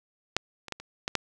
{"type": "clicks", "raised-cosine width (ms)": 0.2, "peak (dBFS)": [-6, -23, -15, -25, -12, -7], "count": 6, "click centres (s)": [0.366, 0.683, 0.723, 0.8, 1.079, 1.153], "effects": []}